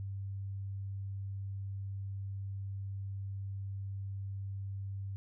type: tone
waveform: sine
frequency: 98 Hz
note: G2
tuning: in tune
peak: -37 dBFS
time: 0-5.16 s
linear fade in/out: 0 ms
effects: none